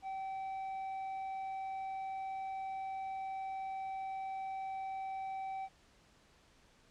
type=tone with low-pass filter; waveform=square; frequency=770 Hz; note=G5; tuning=31 cents flat; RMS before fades=-41 dBFS; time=0.02-5.69 s; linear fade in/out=50 ms; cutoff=1500 Hz; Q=1.3; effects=pink hiss -66 dBFS RMS until 6.9 s + low-pass 7000 Hz 12 dB/octave